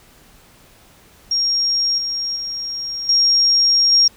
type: tone with level steps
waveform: sine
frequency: 5580 Hz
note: F8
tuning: 2 cents flat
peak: -15 / -20 / -23 / -11 / -9 dBFS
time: 1.31-4.08 s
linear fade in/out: 5 ms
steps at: 1.98 / 2.36 / 3.09 / 3.92 s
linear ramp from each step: 2 ms
effects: pink hiss -49 dBFS RMS until 4.16 s